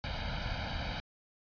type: noise with comb filter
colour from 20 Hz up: pink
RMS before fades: -36 dBFS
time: 0.04-1 s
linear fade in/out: 0 ms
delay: 1.3 ms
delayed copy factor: +1
effects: resampled to 11025 Hz